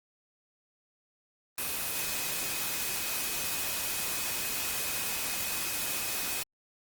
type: tone in noise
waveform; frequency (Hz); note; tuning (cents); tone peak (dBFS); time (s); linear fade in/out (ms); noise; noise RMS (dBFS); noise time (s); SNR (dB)
sine; 2523; D#7; +23; -42; 1.58-6.43; 2; white; -33; 1.58-6.43; -12
effects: Opus 24 kbps